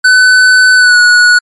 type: tone with pitch glide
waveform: square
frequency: 1506 to 1464 Hz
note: F#6 to F#6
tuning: +30 to -19 cents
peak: -3 dBFS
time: 0.04-1.39 s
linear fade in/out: 10 ms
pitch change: -49 cents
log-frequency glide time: 0.75-0.98 s
effects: low-pass 8000 Hz 12 dB/octave + MP3 48 kbps